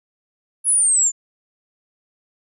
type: exponential sweep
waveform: sine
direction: down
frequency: 10580 to 7040 Hz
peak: -13 dBFS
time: 0.64-1.12 s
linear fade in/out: 50 ms
effects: none